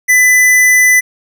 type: tone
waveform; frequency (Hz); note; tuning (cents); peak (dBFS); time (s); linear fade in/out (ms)
square; 2000; B6; +21; -6; 0.08-1.01; 20
effects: none